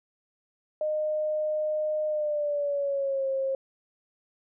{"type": "tone with pitch glide", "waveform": "sine", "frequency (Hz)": [613, 536.7], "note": ["D#5", "C5"], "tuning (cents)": [-26, 44], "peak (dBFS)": -25, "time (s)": [0.81, 3.55], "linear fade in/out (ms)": 2, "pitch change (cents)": -230, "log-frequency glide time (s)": [2.07, 3.27], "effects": []}